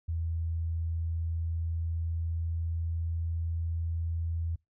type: tone with pitch glide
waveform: sine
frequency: 82.41 to 82.98 Hz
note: E2 to E2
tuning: 0 to +12 cents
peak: -29 dBFS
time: 0.08-4.56 s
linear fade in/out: 10 ms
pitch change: +12 cents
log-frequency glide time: 0.49-3.26 s
effects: noise-tail reverb RT60 0.2 s tail -26 dB re dry